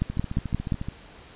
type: two click trains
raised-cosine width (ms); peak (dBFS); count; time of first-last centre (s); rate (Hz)
5; -18 / -11; 12 / 5; 0.1-0.886 / 0.02-0.722; 14 / 5.7
effects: pink hiss -48 dBFS RMS until 1.35 s + resampled to 8000 Hz